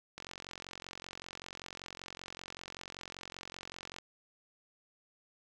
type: click train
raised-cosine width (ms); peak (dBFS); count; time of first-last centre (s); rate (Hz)
0.2; -26; 173; 0.18-3.985; 45.2
effects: none